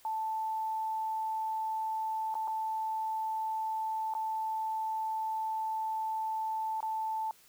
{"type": "tone with dropouts", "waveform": "sine", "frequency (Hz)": 880, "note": "A5", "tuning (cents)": 0, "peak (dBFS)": -31, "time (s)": [0.05, 7.31], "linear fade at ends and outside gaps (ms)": 1, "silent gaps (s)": [[2.342, 2.352], [2.475, 2.479], [4.138, 4.15], [6.805, 6.828]], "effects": ["white hiss -61 dBFS RMS until 7.48 s"]}